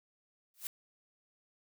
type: noise with exponential growth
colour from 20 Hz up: blue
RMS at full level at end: -35 dBFS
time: 0.54-0.67 s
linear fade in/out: 1 ms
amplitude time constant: 27 ms
effects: none